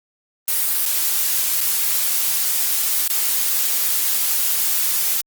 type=noise with dropouts; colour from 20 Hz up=blue; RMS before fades=-19 dBFS; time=0.48-5.21 s; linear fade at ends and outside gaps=1 ms; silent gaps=0.855-0.86 / 1.606-1.611 / 3.078-3.1 s; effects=Opus 32 kbps